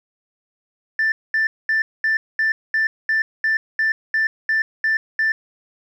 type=tone bursts; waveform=sine; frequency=1771 Hz; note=A6; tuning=11 cents sharp; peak=-14 dBFS; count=13; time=0.99-5.32 s; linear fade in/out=2 ms; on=130 ms; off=220 ms; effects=tanh soft clip ceiling -13 dBFS + 9-bit